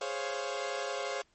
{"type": "chord", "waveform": "sawtooth", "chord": "Db major seventh", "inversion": "second", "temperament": "equal", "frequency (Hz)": [415.3, 523.3, 554.4, 698.5], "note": ["Ab4", "C5", "Db5", "F5"], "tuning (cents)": [0, 0, 0, 0], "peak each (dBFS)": [-36, -35, -34, -36], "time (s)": [0.01, 1.22], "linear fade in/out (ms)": 5, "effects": ["pink hiss -70 dBFS RMS until 1.34 s", "MP3 32 kbps"]}